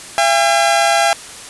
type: tone pair together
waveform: sawtooth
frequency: 677.8 / 806 Hz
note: E5 / G5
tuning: +48 / +48 cents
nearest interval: minor third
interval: 300 cents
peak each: -10 dBFS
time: 0.18-1.13 s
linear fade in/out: 0 ms
effects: white hiss -33 dBFS RMS until 1.49 s + resampled to 24000 Hz